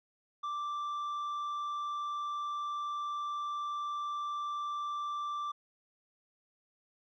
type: tone with tanh clipping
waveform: sine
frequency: 1174.7 Hz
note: D6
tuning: in tune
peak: -35 dBFS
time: 0.43-5.52 s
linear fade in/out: 10 ms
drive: 5 dB
effects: none